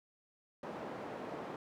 white band-pass noise, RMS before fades -44 dBFS, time 0.63-1.56 s, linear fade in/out 2 ms, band 190 to 710 Hz, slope 12 dB/octave, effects none

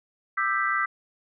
sine chord, E minor seventh, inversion third, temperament equal with one note detuned, 1193.1 / 1318.5 / 1568 / 1975.5 Hz, D6 / E6 / G6 / B6, +27 / 0 / 0 / 0 cents, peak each -28 dBFS, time 0.37-0.86 s, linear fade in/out 10 ms, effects none

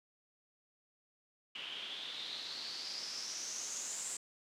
white noise with low-pass filter sweep, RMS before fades -43 dBFS, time 1.55-4.17 s, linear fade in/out 5 ms, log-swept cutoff 2900 to 7800 Hz, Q 6.9, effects high-pass 200 Hz 12 dB/octave

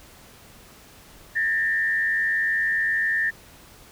sine tone with frequency modulation, 1800 Hz, A6, 39 cents sharp, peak -20 dBFS, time 1.35-3.31 s, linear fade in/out 20 ms, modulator 92.7 Hz, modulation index 0.79, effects pink hiss -49 dBFS RMS until 3.91 s

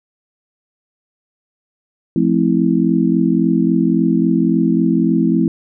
sine chord, F major seventh, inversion none, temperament just, 174.61 / 218.3 / 261.9 / 327.4 Hz, F3 / A3 / C4 / E4, 0 / -13 / +2 / -12 cents, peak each -17 dBFS, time 2.16-5.48 s, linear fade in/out 2 ms, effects none

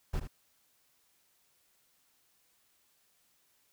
brown noise with echo, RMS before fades -32 dBFS, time 0.13-0.2 s, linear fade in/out 10 ms, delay 76 ms, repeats 1, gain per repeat -9 dB, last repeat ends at 0.276 s, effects white hiss -71 dBFS RMS until 3.72 s

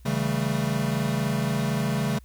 square chord, A dominant seventh, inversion first, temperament equal with one note detuned, 138.59 / 162.36 / 196 / 220 Hz, C#3 / E3 / G3 / A3, 0 / -26 / 0 / 0 cents, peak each -28 / -31 / -31 / -30 dBFS, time 0.05-2.19 s, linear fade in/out 10 ms, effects added 60 Hz sine -46 dBFS peak until 2.24 s + white hiss -63 dBFS RMS until 2.24 s

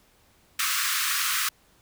pink high-pass noise, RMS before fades -26 dBFS, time 0.59-1.49 s, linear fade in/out 5 ms, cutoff 1100 Hz, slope 96 dB/octave, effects pink hiss -61 dBFS RMS until 1.81 s

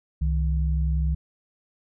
sine tone pair together, 66.18 / 157.4 Hz, C2 / D#3, +20 / +20 cents, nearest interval octave + minor third, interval 1500 cents, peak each -21 / -28 dBFS, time 0.21-1.15 s, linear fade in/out 10 ms, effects none

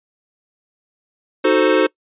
square chord, D# diminished seventh, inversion none, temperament equal, 311.1 / 370 / 440 / 523.3 Hz, D#4 / F#4 / A4 / C5, 0 / 0 / 0 / 0 cents, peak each -19 / -18 / -18 / -18 dBFS, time 1.44-1.87 s, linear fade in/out 10 ms, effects noise-tail reverb RT60 0.1 s tail -23 dB re dry + resampled to 8000 Hz

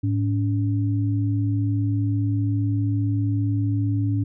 sine tone pair together, 106.4 / 284.1 Hz, G#2 / C#4, +42 / +43 cents, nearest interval octave + perfect fourth, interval 1701 cents, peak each -20 / -26 dBFS, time 0.03-4.24 s, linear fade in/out 10 ms, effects none

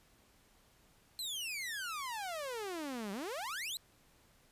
sawtooth exponential two-way sweep, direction down then up, 4187 to 190 to 4187 Hz, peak -35 dBFS, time 1.19-3.77 s, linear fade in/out 0 ms, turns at 3.12 s, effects pink hiss -67 dBFS RMS until 4.51 s + resampled to 32000 Hz

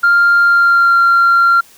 sine tone with pitch glide, 1396.9 to 1380.1 Hz, F6 to F6, 0 to -21 cents, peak -5 dBFS, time 0.03-1.61 s, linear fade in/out 10 ms, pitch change -21 cents, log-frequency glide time 0.42-0.99 s, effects tanh soft clip ceiling -4 dBFS + white hiss -44 dBFS RMS until 1.77 s

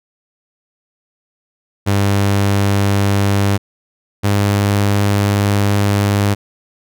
sawtooth tone pair in turn, 100 / 101.34 Hz, G2 / G#2, +35 / -42 cents, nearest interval unison, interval 23 cents, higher second, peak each -8 dBFS, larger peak neither, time 1.86-3.58 / 4.23-6.35 s, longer second, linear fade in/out 20 ms, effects none

